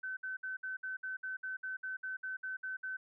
sine tone bursts, 1525 Hz, G6, 48 cents flat, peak -37 dBFS, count 15, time 0.03-2.97 s, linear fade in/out 10 ms, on 140 ms, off 60 ms, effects none

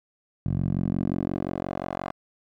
10% pulse tone with band-pass filter sweep, 45.66 Hz, F#1, 22 cents flat, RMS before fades -28 dBFS, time 0.46-2.12 s, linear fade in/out 0 ms, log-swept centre 120 to 890 Hz, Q 1.4, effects none

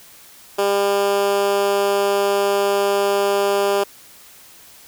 10% pulse tone with high-pass filter, 200 Hz, G3, 35 cents sharp, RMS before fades -18 dBFS, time 0.58-3.84 s, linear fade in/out 10 ms, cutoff 420 Hz, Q 2.5, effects white hiss -45 dBFS RMS until 4.87 s

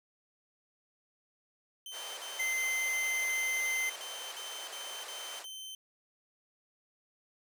sawtooth tone bursts, 3089 Hz, G7, 26 cents flat, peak -39 dBFS, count 11, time 1.86-5.75 s, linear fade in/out 2 ms, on 310 ms, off 48 ms
pink band-pass noise, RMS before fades -46 dBFS, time 1.91-5.46 s, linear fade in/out 50 ms, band 510 to 11000 Hz, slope 24 dB/octave
square tone, 2072 Hz, C7, 17 cents flat, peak -31 dBFS, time 2.39-3.9 s, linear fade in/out 10 ms
effects none

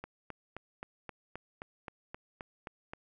click train, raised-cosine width 0.5 ms, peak -26 dBFS, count 12, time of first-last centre 0.04-2.935 s, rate 3.8 Hz, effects none

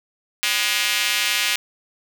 square tone with high-pass filter, 111.9 Hz, A2, 30 cents sharp, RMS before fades -21 dBFS, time 0.43-1.56 s, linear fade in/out 0 ms, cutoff 2500 Hz, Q 1.6, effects none

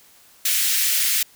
white high-pass noise, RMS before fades -20 dBFS, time 0.45-1.23 s, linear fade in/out 5 ms, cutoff 1800 Hz, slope 24 dB/octave, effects white hiss -52 dBFS RMS until 1.35 s

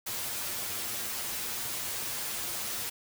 white noise with comb filter, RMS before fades -35 dBFS, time 0.06-2.9 s, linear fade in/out 10 ms, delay 8.6 ms, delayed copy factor +0.8, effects none

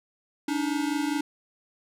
square tone pair together, 286.2 / 311.1 Hz, D4 / D#4, -45 / 0 cents, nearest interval minor second, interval 145 cents, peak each -28 / -30 dBFS, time 0.48-1.21 s, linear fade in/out 5 ms, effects low-pass 12000 Hz 12 dB/octave

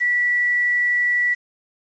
sine tone with quantisation, 1952 Hz, B6, 21 cents flat, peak -16 dBFS, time 0-1.35 s, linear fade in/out 20 ms, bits 7, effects resampled to 16000 Hz

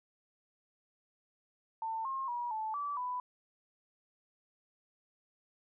sine tone with pitch steps, 895 / 1070 / 961 / 873 / 1155 / 994 Hz, A5 / C6 / B5 / A5 / D6 / B5, +29 / +38 / -48 / -14 / -29 / +11 cents, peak -34 dBFS, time 1.82-3.2 s, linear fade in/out 2 ms, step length 230 ms, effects none

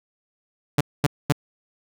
sawtooth tone bursts, 145.2 Hz, D3, 19 cents flat, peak -11 dBFS, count 3, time 0.78-1.324 s, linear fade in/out 5 ms, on 28 ms, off 230 ms, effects none

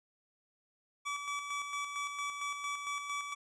25% pulse tone with tremolo, 1148 Hz, D6, 40 cents flat, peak -31 dBFS, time 1.05-3.35 s, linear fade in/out 20 ms, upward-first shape square, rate 4.4 Hz, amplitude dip 45%, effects resampled to 22050 Hz

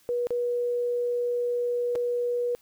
sine tone with dropouts, 484.1 Hz, B4, 35 cents flat, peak -24 dBFS, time 0.09-2.55 s, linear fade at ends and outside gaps 0 ms, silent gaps 0.27-0.306 / 1.953-1.957 s, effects white hiss -61 dBFS RMS until 2.61 s

